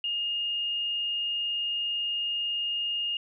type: tone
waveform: sine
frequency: 2839 Hz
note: F7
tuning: 28 cents sharp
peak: -27 dBFS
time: 0.04-3.17 s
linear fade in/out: 2 ms
effects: none